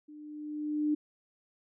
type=tone with level ramp; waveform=sine; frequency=300 Hz; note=D4; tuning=37 cents sharp; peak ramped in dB=-47 to -24 dBFS; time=0.08-0.95 s; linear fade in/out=10 ms; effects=none